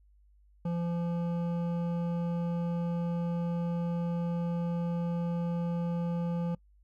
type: tone with hard clipping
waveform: sine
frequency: 171.2 Hz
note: F3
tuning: 34 cents flat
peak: -31 dBFS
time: 0.65-6.55 s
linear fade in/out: 5 ms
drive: 11 dB
effects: noise-tail reverb RT60 0.1 s tail -25 dB re dry + added 50 Hz sine -59 dBFS peak until 6.83 s